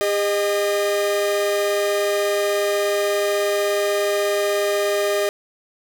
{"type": "tone pair together", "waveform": "45% pulse", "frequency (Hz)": [404.5, 615], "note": ["G#4", "D#5"], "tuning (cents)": [-46, -20], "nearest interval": "perfect fifth", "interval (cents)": 726, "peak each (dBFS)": -21, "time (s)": [0.01, 5.29], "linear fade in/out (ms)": 0, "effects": []}